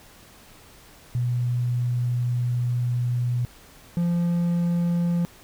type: tone pair in turn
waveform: sine / triangle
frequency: 122.2 / 172.5 Hz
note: B2 / F3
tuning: -18 / -21 cents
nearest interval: tritone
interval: 597 cents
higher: second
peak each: -21 / -18 dBFS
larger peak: second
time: 1.15-3.45 / 3.97-5.25 s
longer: first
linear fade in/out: 0 ms
effects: pink hiss -50 dBFS RMS until 5.43 s